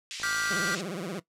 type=band-pass noise; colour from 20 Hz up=pink; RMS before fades=-39 dBFS; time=0.11-0.81 s; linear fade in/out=0 ms; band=2300 to 7500 Hz; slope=24 dB/octave
type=click train; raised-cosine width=1 ms; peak=-32 dBFS; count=30; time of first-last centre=0.2-0.731 s; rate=54.6 Hz
type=chord; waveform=square; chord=G dominant seventh; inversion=second; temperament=just; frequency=1176 / 1411.2 / 1568 / 1960 Hz; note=D6 / F6 / G6 / B6; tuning=+2 / +18 / 0 / -14 cents; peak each=-37 / -32 / -33 / -35 dBFS; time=0.23-0.75 s; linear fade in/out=2 ms
type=tone with vibrato; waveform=20% pulse; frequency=182.9 Hz; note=F#3; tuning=20 cents flat; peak=-28 dBFS; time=0.5-1.2 s; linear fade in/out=10 ms; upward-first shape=triangle; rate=17 Hz; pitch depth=260 cents each way
effects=noise-tail reverb RT60 0.1 s tail -17 dB re dry + low-pass 12000 Hz 12 dB/octave